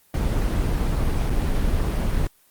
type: noise with dropouts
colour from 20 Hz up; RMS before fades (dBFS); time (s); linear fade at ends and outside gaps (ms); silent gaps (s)
brown; -21; 0.14-2.27; 2; 1.298-1.302
effects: white hiss -58 dBFS RMS until 2.5 s + Opus 24 kbps